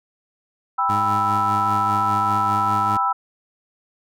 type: chord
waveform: sine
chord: E minor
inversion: first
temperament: just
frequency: 791.1 / 988.9 / 1318.5 Hz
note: G5 / B5 / E6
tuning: +16 / +2 / 0 cents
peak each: -24 / -22 / -20 dBFS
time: 0.78-3.13 s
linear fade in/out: 10 ms
type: tone with tremolo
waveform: 20% pulse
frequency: 103.1 Hz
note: G#2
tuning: 12 cents flat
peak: -20 dBFS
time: 0.89-2.97 s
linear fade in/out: 5 ms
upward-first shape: sine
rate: 5 Hz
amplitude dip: 40%
effects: none